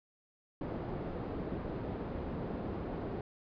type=low-pass noise; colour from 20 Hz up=white; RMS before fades=-39 dBFS; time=0.61-3.21 s; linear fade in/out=2 ms; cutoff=430 Hz; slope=12 dB/octave; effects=resampled to 11025 Hz